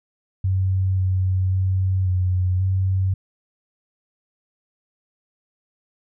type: tone with pitch steps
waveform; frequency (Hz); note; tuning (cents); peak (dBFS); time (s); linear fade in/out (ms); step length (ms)
sine; 94.5 / 93.4 / 94.2 / 91.6 / 94.7; F#2 / F#2 / F#2 / F#2 / F#2; +37 / +17 / +32 / -17 / +41; -17; 0.44-3.14; 5; 540
effects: none